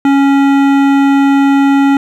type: tone with hard clipping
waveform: sine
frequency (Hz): 277.3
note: C#4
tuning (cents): +1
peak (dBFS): -8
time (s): 0.05-1.97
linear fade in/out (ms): 2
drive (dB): 15
effects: none